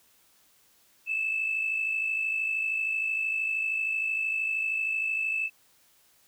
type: tone pair together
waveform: sine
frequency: 2577 / 2630 Hz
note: E7 / E7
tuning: -40 / -5 cents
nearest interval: unison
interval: 35 cents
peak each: -34 / -26 dBFS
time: 1.06-5.5 s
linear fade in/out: 50 ms
effects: tanh soft clip ceiling -20 dBFS + white hiss -63 dBFS RMS until 6.27 s